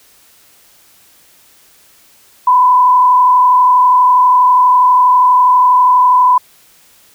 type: tone with frequency modulation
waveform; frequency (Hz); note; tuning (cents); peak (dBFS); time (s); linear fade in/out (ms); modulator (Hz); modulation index
sine; 1000; B5; +21; -5; 2.47-6.38; 5; 32.3; 0.56
effects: white hiss -47 dBFS RMS until 7.14 s

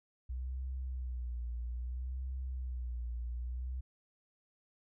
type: tone with vibrato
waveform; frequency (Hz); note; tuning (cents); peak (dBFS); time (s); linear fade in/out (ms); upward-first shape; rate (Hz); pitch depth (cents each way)
sine; 62; B1; +7; -36; 0.29-3.81; 10; sine; 0.61; 78
effects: none

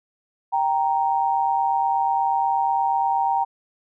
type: tone pair together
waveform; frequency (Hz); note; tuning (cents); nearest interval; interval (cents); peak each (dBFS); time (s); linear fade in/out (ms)
sine; 784 / 932.3; G5 / A#5; 0 / 0; minor third; 300; -21; 0.52-3.45; 20
effects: none

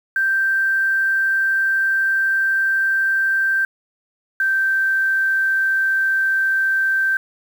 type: tone pair in turn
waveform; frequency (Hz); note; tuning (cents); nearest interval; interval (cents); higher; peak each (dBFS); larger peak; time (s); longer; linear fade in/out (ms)
sine; 1568 / 1561.3; G6 / G6; 0 / -7; unison; 7; first; -15; neither; 0.16-3.65 / 4.4-7.17; first; 2
effects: 7-bit

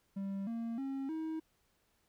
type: tone with pitch steps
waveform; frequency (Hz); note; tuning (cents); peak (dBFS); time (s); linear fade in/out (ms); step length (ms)
triangle; 196 / 230.4 / 270.9 / 318.4; G3 / A#3 / C#4 / D#4; 0 / -20 / -40 / +40; -34; 0.16-1.4; 10; 310
effects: pink hiss -75 dBFS RMS until 2.08 s

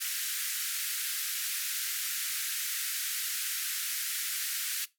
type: band-pass noise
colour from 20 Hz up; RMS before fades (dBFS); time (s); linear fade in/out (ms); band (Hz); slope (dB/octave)
white; -34; 0-4.86; 20; 1400 to 16000; 48
effects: noise-tail reverb RT60 0.2 s tail -19 dB re dry

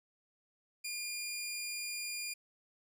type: tone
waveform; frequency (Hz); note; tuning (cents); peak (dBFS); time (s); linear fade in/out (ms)
15% pulse; 2414; D7; +47; -31; 0.84-2.34; 10
effects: none

